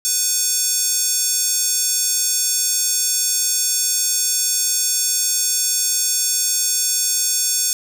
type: tone with high-pass filter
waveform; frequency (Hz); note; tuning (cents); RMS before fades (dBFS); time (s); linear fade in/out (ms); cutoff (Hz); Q
square; 499.2; B4; +19; -19; 0.05-7.73; 0; 6600; 2.5
effects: none